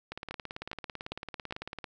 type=two click trains; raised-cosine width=0.3 ms; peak=-21 / -22 dBFS; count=4 / 32; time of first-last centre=0.31-1.525 / 0.12-1.842 s; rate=2.47 / 18 Hz; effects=none